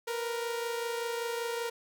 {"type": "tone pair together", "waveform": "sawtooth", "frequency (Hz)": [466.1, 491.3], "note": ["A#4", "B4"], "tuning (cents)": [0, -9], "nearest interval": "minor second", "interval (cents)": 91, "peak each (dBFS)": [-29, -36], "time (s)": [0.07, 1.7], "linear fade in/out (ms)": 10, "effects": []}